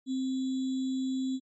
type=tone with sample-and-hold; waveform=sine; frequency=261.6 Hz; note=C4; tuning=in tune; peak=-28 dBFS; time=0.06-1.4 s; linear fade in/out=50 ms; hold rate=3675 Hz; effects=low-pass 10000 Hz 12 dB/octave + MP3 32 kbps